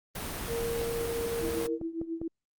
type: noise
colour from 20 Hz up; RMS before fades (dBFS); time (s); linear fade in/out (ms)
pink; -36; 0.15-1.67; 5
type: tone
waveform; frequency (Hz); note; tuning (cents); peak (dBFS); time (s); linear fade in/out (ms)
sine; 464.7; A#4; -5; -30; 0.47-1.79; 50
type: click train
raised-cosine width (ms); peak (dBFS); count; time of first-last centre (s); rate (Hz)
2; -25; 8; 0.81-2.216; 4.98
type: tone with tremolo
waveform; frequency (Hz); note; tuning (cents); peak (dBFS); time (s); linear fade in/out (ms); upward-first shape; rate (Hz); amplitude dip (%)
sine; 329.6; E4; 0; -29; 1.42-2.28; 5; triangle; 7.4; 85
effects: Opus 32 kbps